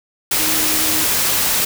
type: tone in noise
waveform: sine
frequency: 311.1 Hz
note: D#4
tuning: in tune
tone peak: -27 dBFS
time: 0.39-1.04 s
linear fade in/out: 5 ms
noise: white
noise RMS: -17 dBFS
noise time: 0.31-1.65 s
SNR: -13 dB
effects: none

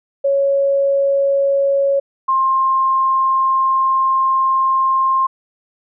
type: tone pair in turn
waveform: sine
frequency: 554.4 / 1059.6 Hz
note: C#5 / C6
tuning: 0 / +22 cents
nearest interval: major seventh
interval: 1122 cents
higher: second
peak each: -12 dBFS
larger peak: neither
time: 0.24-2 / 2.28-5.27 s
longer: second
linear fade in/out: 10 ms
effects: none

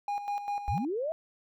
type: tone with tremolo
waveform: triangle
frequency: 816 Hz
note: G#5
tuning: 31 cents flat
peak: -27 dBFS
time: 0.08-0.85 s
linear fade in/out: 2 ms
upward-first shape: square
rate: 5 Hz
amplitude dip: 60%
type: linear sweep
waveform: sine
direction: up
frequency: 46.25 to 665 Hz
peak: -29 dBFS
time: 0.68-1.12 s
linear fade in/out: 0 ms
effects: none

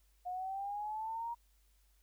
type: linear sweep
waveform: sine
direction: up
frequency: 715 to 947 Hz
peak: -37 dBFS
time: 0.25-1.35 s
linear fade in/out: 20 ms
effects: added 50 Hz sine -67 dBFS peak until 2.02 s + white hiss -75 dBFS RMS until 2.02 s

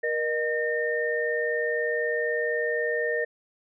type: tone cluster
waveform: sine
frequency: 473 / 613 / 1824 Hz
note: A#4 / D#5 / A#6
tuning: +25 / -26 / -38 cents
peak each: -27 / -31 / -28 dBFS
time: 0.03-3.25 s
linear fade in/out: 10 ms
effects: none

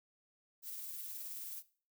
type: noise with tremolo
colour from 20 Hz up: violet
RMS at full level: -44 dBFS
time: 0.62-1.63 s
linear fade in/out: 50 ms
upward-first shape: sine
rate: 19 Hz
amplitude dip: 25%
effects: noise-tail reverb RT60 0.4 s tail -17 dB re dry

